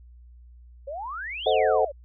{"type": "exponential two-way sweep", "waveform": "sine", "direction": "up then down", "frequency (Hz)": [526, 3729, 526], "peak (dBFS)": -31, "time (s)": [0.87, 1.92], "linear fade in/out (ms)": 10, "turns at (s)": 1.49}
{"type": "chord", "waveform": "sine", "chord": "A diminished seventh", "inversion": "none", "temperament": "equal with one note detuned", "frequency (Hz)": [440, 523.3, 628, 740], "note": ["A4", "C5", "Eb5", "Gb5"], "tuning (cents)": [0, 0, 16, 0], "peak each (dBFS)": -24, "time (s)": [1.46, 1.85], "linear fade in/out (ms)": 5}
{"effects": ["added 60 Hz sine -46 dBFS peak until 2.04 s"]}